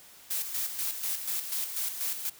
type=noise with tremolo; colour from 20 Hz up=blue; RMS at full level=-31 dBFS; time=0.3-2.3 s; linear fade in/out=10 ms; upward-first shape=square; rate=4.1 Hz; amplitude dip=55%; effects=white hiss -53 dBFS RMS until 2.39 s